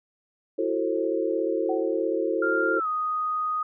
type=chord; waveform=sine; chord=F# half-diminished seventh; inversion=third; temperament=just; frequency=333 / 370 / 444 / 532.8 Hz; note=E4 / F#4 / A4 / C5; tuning=+18 / 0 / +16 / +31 cents; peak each=-28 / -29 / -28 / -29 dBFS; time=0.58-2.8 s; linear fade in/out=10 ms
type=tone with exponential decay; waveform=sine; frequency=752 Hz; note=F#5; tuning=28 cents sharp; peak=-27 dBFS; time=1.69-2.04 s; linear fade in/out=5 ms; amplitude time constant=76 ms
type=tone with pitch glide; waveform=sine; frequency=1396.9 to 1244.5 Hz; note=F6 to D#6; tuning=0 to 0 cents; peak=-24 dBFS; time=2.42-3.63 s; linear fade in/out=5 ms; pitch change=-200 cents; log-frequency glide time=2.76-2.87 s
effects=none